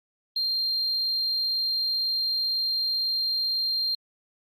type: tone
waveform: sine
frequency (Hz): 4186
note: C8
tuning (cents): 0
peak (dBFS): -22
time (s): 0.36-3.95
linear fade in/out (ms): 5
effects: tanh soft clip ceiling -21 dBFS + Opus 48 kbps